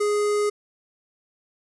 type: tone with notch filter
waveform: square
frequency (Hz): 415.3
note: G#4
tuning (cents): 0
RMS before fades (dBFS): -22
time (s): 0-0.5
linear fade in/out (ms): 10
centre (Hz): 3200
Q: 1.1
effects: resampled to 24000 Hz + 10-bit